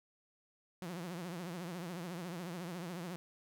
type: tone with vibrato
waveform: sawtooth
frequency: 174.61 Hz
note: F3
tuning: in tune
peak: -37 dBFS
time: 0.82-3.16 s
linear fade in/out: 0 ms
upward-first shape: triangle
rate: 14 Hz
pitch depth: 150 cents each way
effects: none